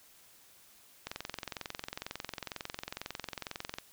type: click train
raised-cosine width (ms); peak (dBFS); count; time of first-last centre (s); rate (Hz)
0.2; -20; 61; 1.07-3.785; 22.1
effects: white hiss -60 dBFS RMS until 3.92 s